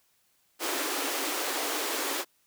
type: high-pass noise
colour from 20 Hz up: pink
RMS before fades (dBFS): -31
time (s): 0.59-2.25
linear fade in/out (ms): 50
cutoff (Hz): 270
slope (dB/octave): 96
effects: white hiss -69 dBFS RMS until 2.46 s